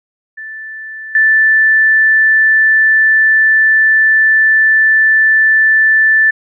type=tone with level steps; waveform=sine; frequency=1760 Hz; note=A6; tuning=in tune; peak=-24 / -6 dBFS; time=0.37-6.31 s; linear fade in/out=10 ms; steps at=1.15 s; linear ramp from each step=2 ms; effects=none